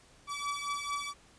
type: beating tone pair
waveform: sawtooth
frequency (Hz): 1147 / 1151.5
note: D6 / D6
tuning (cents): -41 / -34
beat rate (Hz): 4.5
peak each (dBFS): -33 / -33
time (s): 0.27-1.14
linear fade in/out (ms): 50
effects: pink hiss -60 dBFS RMS until 1.38 s + resampled to 22050 Hz